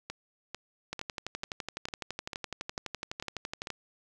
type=two click trains; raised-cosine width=0.2 ms; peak=-18 / -20 dBFS; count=34 / 9; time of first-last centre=0.93-3.703 / 0.1-3.671 s; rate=11.9 / 2.24 Hz; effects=none